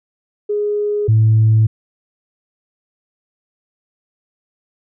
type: tone pair in turn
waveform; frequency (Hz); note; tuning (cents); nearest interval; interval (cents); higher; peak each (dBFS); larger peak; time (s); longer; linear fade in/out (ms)
sine; 415.3 / 110; G#4 / A2; 0 / 0; octave + major seventh; 2300; first; -15 / -7; second; 0.49-1.08 / 1.08-1.67; neither; 10
effects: tanh soft clip ceiling -5 dBFS